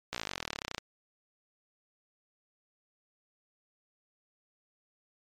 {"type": "slowing click train", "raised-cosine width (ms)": 0.2, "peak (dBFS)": -16, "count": 28, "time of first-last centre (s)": [0.13, 0.781], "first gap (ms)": 16, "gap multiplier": 1.03, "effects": ["MP3 96 kbps"]}